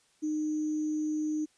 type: tone with sample-and-hold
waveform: sine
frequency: 306.5 Hz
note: D#4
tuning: 26 cents flat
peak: -28 dBFS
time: 0.22-1.46 s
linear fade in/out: 20 ms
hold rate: 6300 Hz
effects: white hiss -67 dBFS RMS until 1.57 s + resampled to 22050 Hz